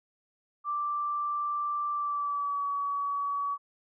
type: tone with pitch glide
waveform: sine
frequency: 1174.7 to 1134.7 Hz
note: D6 to C#6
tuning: 0 to +40 cents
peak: -28 dBFS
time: 0.64-3.58 s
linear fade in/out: 50 ms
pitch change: -60 cents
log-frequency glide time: 1.92-2.66 s
effects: none